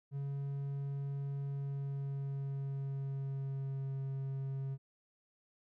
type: tone with pitch glide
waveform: triangle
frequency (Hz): 139.5 to 135.53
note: C#3 to C#3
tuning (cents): +11 to -39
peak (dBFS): -34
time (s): 0.11-4.78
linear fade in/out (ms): 50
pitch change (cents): -50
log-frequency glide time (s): 1.47-3.98
effects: none